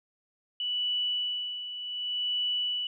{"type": "tone with tremolo", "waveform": "sine", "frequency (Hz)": 2960, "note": "F#7", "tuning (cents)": 0, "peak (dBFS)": -26, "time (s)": [0.6, 2.87], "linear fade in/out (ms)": 2, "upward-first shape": "sine", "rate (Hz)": 0.67, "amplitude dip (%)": 65, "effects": []}